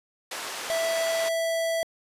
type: band-pass noise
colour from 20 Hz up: pink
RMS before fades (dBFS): -35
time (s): 0.31-1.29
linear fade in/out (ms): 5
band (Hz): 630 to 10000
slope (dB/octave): 12
type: tone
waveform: square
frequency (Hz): 659.3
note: E5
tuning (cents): 0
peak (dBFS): -25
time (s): 0.7-1.83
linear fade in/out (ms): 0
effects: resampled to 32000 Hz